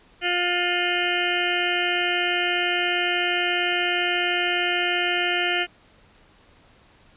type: harmonic tone with a mistuned harmonic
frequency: 353.8 Hz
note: F4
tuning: 23 cents sharp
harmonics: 1 / 2 / 4 / 5 / 6 / 7 / 8 / 9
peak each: -29 / -29 / -29 / -29 / -29 / -29 / -29 / -29 dBFS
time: 0.21-5.67 s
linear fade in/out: 50 ms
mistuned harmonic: 9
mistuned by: -69 cents
effects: pink hiss -55 dBFS RMS until 7.16 s + resampled to 8000 Hz